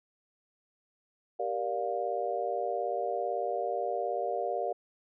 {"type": "chord", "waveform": "sine", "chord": "G minor seventh", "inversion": "none", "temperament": "just", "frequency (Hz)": [392, 470.4, 588, 705.6], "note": ["G4", "Bb4", "D5", "F5"], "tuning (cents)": [0, 16, 2, 18], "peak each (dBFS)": [-37, -35, -35, -33], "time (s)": [1.39, 4.73], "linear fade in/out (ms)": 10, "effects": []}